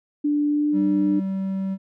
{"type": "tone with pitch glide", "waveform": "sine", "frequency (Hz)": [293.7, 299.4], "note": ["D4", "D4"], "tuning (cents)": [0, 33], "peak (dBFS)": -18, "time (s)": [0.24, 1.2], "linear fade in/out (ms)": 10, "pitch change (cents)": 33, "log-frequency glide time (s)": [0.48, 0.83]}
{"type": "tone", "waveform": "triangle", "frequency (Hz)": 192.4, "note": "G3", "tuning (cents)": -32, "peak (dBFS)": -21, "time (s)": [0.72, 1.78], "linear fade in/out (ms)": 50}
{"effects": []}